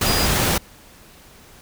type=tone in noise; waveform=sine; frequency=4900 Hz; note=D#8; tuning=27 cents flat; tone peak=-24 dBFS; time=0.06-0.26 s; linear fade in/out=5 ms; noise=pink; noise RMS=-19 dBFS; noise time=0.01-0.58 s; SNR=-8 dB; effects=pink hiss -47 dBFS RMS until 1.61 s